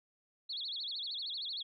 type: tone with vibrato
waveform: sine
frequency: 3827 Hz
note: A#7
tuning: 45 cents sharp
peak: -37 dBFS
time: 0.49-1.63 s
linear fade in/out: 10 ms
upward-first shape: sine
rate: 13 Hz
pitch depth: 270 cents each way
effects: none